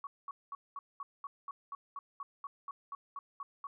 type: tone bursts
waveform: sine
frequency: 1122 Hz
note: C#6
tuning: 21 cents sharp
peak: -39 dBFS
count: 16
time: 0.04-3.67 s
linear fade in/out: 2 ms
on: 30 ms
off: 210 ms
effects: none